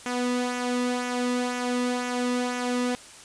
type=tone with flanger; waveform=sawtooth; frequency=246.9 Hz; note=B3; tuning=in tune; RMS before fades=-27 dBFS; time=0.06-2.95 s; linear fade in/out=0 ms; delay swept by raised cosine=0.22 to 1.32 ms; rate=2 Hz; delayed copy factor=-0.5; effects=white hiss -46 dBFS RMS until 3.24 s + resampled to 22050 Hz